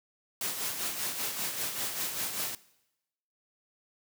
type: noise with tremolo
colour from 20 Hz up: white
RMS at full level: -32 dBFS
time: 0.41-2.55 s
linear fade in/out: 2 ms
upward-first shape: sine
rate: 5.1 Hz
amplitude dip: 50%
effects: noise-tail reverb RT60 0.9 s tail -20 dB re dry + high-pass 100 Hz 12 dB/octave